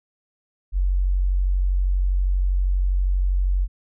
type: tone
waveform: sine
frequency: 46.25 Hz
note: F#1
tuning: in tune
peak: -17 dBFS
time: 0.72-3.68 s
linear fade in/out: 50 ms
effects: none